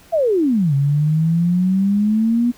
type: exponential two-way sweep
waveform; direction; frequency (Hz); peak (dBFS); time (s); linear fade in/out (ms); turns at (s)
sine; down then up; 698.5 to 136.9 to 244.5; -13; 0.12-2.52; 20; 0.74
effects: pink hiss -48 dBFS RMS until 2.57 s